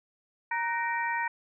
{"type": "tone cluster", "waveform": "sine", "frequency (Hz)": [935, 1508, 1865, 2330], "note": ["A#5", "F#6", "A#6", "D7"], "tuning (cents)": [5, 32, 0, -14], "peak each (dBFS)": [-30, -37, -32, -37], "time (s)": [0.51, 1.28], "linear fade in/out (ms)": 5, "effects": []}